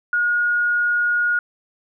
sine tone, 1439 Hz, F#6, 49 cents flat, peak -16 dBFS, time 0.13-1.39 s, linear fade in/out 2 ms, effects none

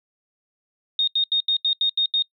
sine tone bursts, 3700 Hz, A#7, 14 cents flat, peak -17 dBFS, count 8, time 0.99-2.223 s, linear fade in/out 2 ms, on 85 ms, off 79 ms, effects noise-tail reverb RT60 0.1 s tail -26 dB re dry

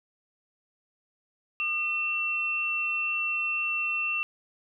sine tone pair together, 1218 / 2701 Hz, D#6 / E7, -37 / +42 cents, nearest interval octave + major second, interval 1379 cents, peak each -37 / -26 dBFS, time 1.6-4.23 s, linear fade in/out 0 ms, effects none

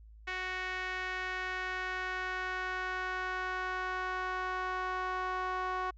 sawtooth tone with band-pass filter sweep, 370 Hz, F#4, in tune, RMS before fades -36 dBFS, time 0.27-5.91 s, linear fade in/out 10 ms, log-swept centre 2000 to 1100 Hz, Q 2.3, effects added 54 Hz sine -51 dBFS peak until 5.97 s + resampled to 16000 Hz

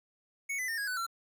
square tone with pitch steps, 2217 / 2010 / 1821.7 / 1651.3 / 1496.9 / 1356.9 Hz, C#7 / B6 / A#6 / G#6 / F#6 / E6, 0 / +30 / -40 / -10 / +20 / +50 cents, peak -33 dBFS, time 0.49-1.066 s, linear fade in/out 10 ms, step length 96 ms, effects 12-bit

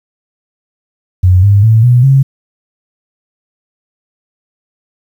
sine tone with pitch steps, 91.5 / 100.94 / 111.36 / 122.85 / 135.52 Hz, F#2 / G#2 / A2 / B2 / C#3, -19 / -49 / +21 / -9 / -39 cents, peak -3 dBFS, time 1.23-2.23 s, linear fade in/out 10 ms, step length 200 ms, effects 7-bit

